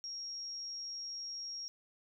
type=tone; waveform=sine; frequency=5588 Hz; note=F8; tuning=in tune; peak=-40 dBFS; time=0.04-1.68 s; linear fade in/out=0 ms; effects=none